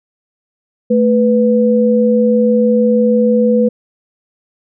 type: tone pair together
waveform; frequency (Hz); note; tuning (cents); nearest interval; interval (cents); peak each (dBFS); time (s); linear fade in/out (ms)
sine; 220.2 / 493.9; A3 / B4; +2 / 0; octave + major second; 1398; -11; 0.9-3.69; 10
effects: none